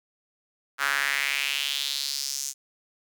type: tone with high-pass filter sweep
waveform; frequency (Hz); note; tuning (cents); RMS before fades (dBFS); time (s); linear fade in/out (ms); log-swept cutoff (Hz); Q
sawtooth; 139.6; C#3; +13; -28; 0.78-2.54; 50; 1400 to 6700; 3.3
effects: none